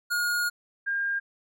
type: tone pair in turn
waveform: square / sine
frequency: 1433 / 1608.5 Hz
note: F6 / G6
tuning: +44 / +44 cents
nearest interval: major second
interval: 200 cents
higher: second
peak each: -25 dBFS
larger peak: neither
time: 0.1-0.5 / 0.86-1.2 s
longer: first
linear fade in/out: 20 ms
effects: none